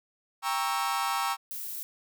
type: chord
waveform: 40% pulse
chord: G diminished seventh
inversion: none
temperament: equal with one note detuned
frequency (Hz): 794 / 932.3 / 1108.7 / 1318.5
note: G5 / Bb5 / Db6 / Fb6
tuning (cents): +22 / 0 / 0 / 0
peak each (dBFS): -32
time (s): 0.42-1.37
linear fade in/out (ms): 50
type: noise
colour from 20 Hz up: violet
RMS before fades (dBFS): -37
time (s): 1.51-1.83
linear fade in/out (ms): 0
effects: none